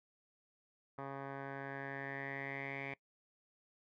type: tone with low-pass filter sweep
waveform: 10% pulse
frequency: 137.6 Hz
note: C#3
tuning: 12 cents flat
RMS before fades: -44 dBFS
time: 0.98-2.94 s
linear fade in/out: 5 ms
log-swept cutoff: 1300 to 2300 Hz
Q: 6.9
effects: noise-tail reverb RT60 0.1 s tail -22 dB re dry